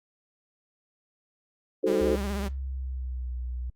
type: chord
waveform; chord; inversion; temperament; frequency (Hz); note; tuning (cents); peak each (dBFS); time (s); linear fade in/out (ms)
sine; D# diminished seventh; none; equal; 311.1 / 370 / 440 / 523.3; D#4 / F#4 / A4 / C5; 0 / 0 / 0 / 0; -30 / -27 / -26 / -29; 1.83-2.16; 10
type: tone with vibrato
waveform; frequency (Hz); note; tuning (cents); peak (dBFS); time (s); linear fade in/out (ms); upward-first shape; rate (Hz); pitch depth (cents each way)
sawtooth; 200; G3; +35; -27; 1.86-2.49; 20; sine; 16; 60
type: tone with pitch glide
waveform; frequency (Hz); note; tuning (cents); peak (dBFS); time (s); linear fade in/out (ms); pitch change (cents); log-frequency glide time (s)
sine; 68 to 61.64; C#2 to B1; -33 to -3; -30; 2.01-3.7; 5; -170; 2.41-3.34
effects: Opus 32 kbps

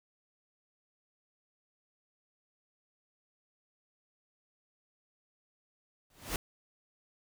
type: noise with exponential growth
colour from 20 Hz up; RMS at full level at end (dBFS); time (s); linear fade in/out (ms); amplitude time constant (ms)
pink; -31; 6.1-6.36; 2; 55
effects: none

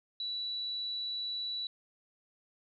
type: tone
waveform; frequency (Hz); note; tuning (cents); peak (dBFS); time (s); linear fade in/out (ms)
sine; 3941; B7; -4; -34; 0.2-1.67; 2
effects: none

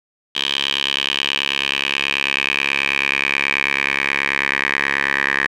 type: tone with band-pass filter sweep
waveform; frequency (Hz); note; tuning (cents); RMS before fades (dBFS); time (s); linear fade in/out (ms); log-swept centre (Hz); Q
10% pulse; 69.3; C#2; 0; -20; 0.35-5.47; 5; 3200 to 1900; 5.2
effects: none

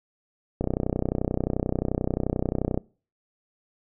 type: click train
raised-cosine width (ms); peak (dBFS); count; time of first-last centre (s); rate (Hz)
2; -11; 69; 0.61-2.776; 31.4
effects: noise-tail reverb RT60 0.4 s tail -24 dB re dry

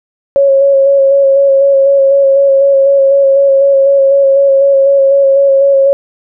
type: tone with vibrato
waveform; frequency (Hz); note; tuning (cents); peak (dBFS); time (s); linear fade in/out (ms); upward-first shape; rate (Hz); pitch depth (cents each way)
sine; 550; C#5; -14; -4; 0.36-5.93; 0; square; 4; 18
effects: none

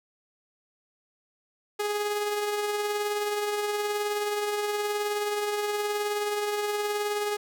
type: tone with tremolo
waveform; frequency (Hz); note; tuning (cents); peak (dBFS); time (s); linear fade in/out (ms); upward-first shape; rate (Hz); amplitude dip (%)
sawtooth; 415.3; G#4; 0; -21; 1.79-7.37; 10; triangle; 19; 40
effects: none

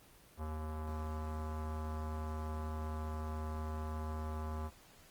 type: tone with low-pass filter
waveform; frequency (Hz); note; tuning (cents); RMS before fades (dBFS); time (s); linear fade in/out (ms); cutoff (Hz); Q
square; 77.78; D#2; 0; -40; 0.37-4.71; 50; 1100; 2.9
effects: pink hiss -61 dBFS RMS until 5.1 s + Opus 24 kbps

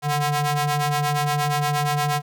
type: ring-modulated tone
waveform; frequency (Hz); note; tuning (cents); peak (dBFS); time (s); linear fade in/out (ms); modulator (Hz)
sawtooth; 295.5; D4; +11; -13; 0.02-2.22; 50; 439
effects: none

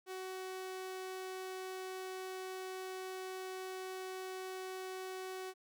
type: tone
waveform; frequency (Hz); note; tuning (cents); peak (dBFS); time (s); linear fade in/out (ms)
sawtooth; 374.7; F#4; +22; -38; 0.06-5.54; 50
effects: none

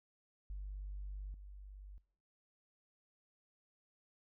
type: tone with level steps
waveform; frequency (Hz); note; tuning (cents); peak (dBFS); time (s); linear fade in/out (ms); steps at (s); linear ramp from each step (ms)
sine; 49; G1; 0; -40 / -48; 0.5-1.98; 0; 1.34; 2
effects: noise-tail reverb RT60 0.5 s tail -23 dB re dry + tanh soft clip ceiling -37 dBFS

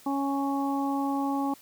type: harmonic tone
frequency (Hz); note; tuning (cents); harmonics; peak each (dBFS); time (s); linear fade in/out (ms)
277.2; C#4; 0; 1 / 2 / 3 / 4; -27 / -39 / -31 / -36; 0.06-1.54; 5
effects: white hiss -54 dBFS RMS until 1.61 s

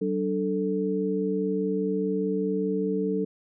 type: tone cluster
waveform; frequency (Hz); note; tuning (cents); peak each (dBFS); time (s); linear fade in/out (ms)
sine; 189.4 / 294.3 / 440.9; F#3 / D4 / A4; +41 / +4 / +4; -28 / -30 / -27; 0.01-3.25; 10
effects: none

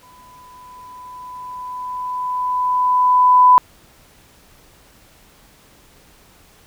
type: tone with exponential growth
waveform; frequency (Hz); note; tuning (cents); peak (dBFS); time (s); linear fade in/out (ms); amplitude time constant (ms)
sine; 999; B5; +20; -5; 0.03-3.58; 0; 770
effects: pink hiss -50 dBFS RMS until 6.66 s

